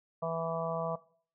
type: harmonic tone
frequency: 164.81 Hz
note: E3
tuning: in tune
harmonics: 1 / 3 / 4 / 5 / 6 / 7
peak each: -39 / -38 / -33 / -45 / -41 / -40 dBFS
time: 0.22-0.96 s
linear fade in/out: 10 ms
effects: noise-tail reverb RT60 0.5 s tail -20 dB re dry